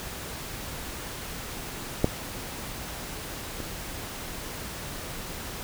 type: clicks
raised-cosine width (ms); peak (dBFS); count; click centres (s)
2; -6 / -20; 2; 2.044 / 3.603
effects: pink hiss -37 dBFS RMS until 5.63 s